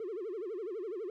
triangle tone with vibrato, 400.9 Hz, G4, 39 cents sharp, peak -33 dBFS, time 0-1.1 s, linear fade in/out 2 ms, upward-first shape sine, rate 12 Hz, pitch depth 250 cents each way, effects tanh soft clip ceiling -32 dBFS

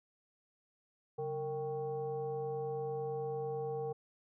sine tone with frequency modulation, 460 Hz, A#4, 23 cents flat, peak -35 dBFS, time 1.18-3.93 s, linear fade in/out 10 ms, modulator 323 Hz, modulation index 0.79, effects none

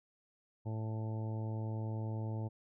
harmonic tone, 110 Hz, A2, in tune, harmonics 1 / 2 / 3 / 4 / 5 / 6 / 7 / 8, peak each -36 / -46 / -48 / -52 / -52 / -55 / -57 / -53 dBFS, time 0.65-2.49 s, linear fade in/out 20 ms, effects none

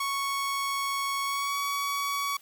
sawtooth tone with pitch glide, 1108.7 to 1128.1 Hz, C#6 to C#6, 0 to +30 cents, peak -24 dBFS, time 0-2.37 s, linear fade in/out 5 ms, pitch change +30 cents, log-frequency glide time 1.24-1.56 s, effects white hiss -56 dBFS RMS until 2.41 s

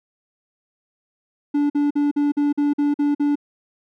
triangle tone bursts, 290 Hz, D4, 22 cents flat, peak -14 dBFS, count 9, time 1.54-3.356 s, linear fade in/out 10 ms, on 160 ms, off 47 ms, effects none

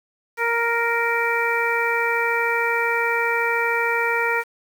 harmonic tone, 466.4 Hz, A#4, 1 cent sharp, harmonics 1 / 2 / 3 / 4 / 5, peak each -25 / -25 / -25 / -25 / -25 dBFS, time 0.37-4.44 s, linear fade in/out 50 ms, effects 7-bit

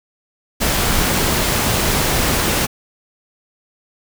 pink noise, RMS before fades -17 dBFS, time 0.6-2.67 s, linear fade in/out 20 ms, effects none

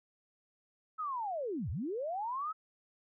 sine linear two-way sweep, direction down then up, 1310 to 65.9 to 1310 Hz, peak -34 dBFS, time 0.98-2.53 s, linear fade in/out 20 ms, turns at 1.7 s, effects none

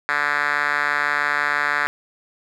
5% pulse tone with band-pass filter, 146.1 Hz, D3, 9 cents flat, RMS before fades -21 dBFS, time 0.09-1.87 s, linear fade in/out 0 ms, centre 1700 Hz, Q 2.5, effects none

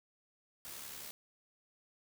white noise with amplitude modulation, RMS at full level -45 dBFS, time 0.65-1.11 s, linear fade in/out 0 ms, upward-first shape sine, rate 71 Hz, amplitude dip 45%, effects none

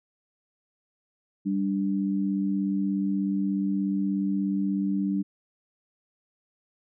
sine tone pair together, 196 / 292.7 Hz, G3 / D4, 0 / -6 cents, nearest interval perfect fifth, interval 694 cents, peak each -25 / -28 dBFS, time 1.45-5.23 s, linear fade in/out 20 ms, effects none

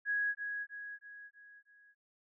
sine tone with echo, 1661.2 Hz, G#6, in tune, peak -30 dBFS, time 0.05-0.35 s, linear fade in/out 50 ms, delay 320 ms, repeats 5, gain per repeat -6 dB, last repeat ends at 1.95 s, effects none

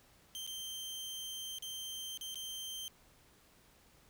sawtooth tone with dropouts, 3136 Hz, G7, in tune, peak -38 dBFS, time 0.35-2.88 s, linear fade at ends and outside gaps 0 ms, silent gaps 0.465-0.475 / 1.585-1.624 / 2.174-2.211 / 2.344-2.356 s, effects pink hiss -65 dBFS RMS until 4.09 s

